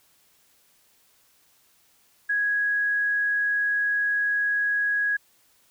sine tone, 1661.2 Hz, G#6, in tune, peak -21 dBFS, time 2.29-5.17 s, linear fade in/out 10 ms, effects white hiss -62 dBFS RMS until 5.7 s

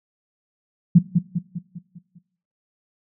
sine tone with echo, 174.61 Hz, F3, in tune, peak -6 dBFS, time 0.95-0.99 s, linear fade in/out 10 ms, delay 200 ms, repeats 6, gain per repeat -6 dB, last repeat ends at 2.19 s, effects noise-tail reverb RT60 0.6 s tail -19 dB re dry

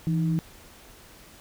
sine tone pair together, 164.81 / 310.9 Hz, E3 / D#4, 0 / -1 cents, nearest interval major seventh, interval 1099 cents, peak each -22 / -32 dBFS, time 0.07-0.39 s, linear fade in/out 0 ms, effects pink hiss -50 dBFS RMS until 1.4 s

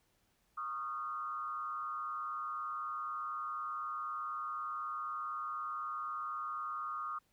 sine tone with frequency modulation, 1231 Hz, D#6, 19 cents flat, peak -37 dBFS, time 0.57-7.19 s, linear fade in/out 10 ms, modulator 128 Hz, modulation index 0.83, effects pink hiss -75 dBFS RMS until 7.32 s

